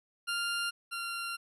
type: tone pair in turn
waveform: 20% pulse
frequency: 1396.9 / 1381.7 Hz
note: F6 / F6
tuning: 0 / -19 cents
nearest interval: unison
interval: 19 cents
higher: first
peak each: -26 / -30 dBFS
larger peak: first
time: 0.27-0.71 / 0.91-1.37 s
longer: second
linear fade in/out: 20 ms
effects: resampled to 32000 Hz